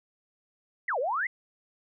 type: exponential two-way sweep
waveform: sine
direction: down then up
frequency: 2133 to 466.2 to 2133 Hz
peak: -26 dBFS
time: 0.88-1.27 s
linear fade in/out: 5 ms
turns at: 0.99 s
effects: none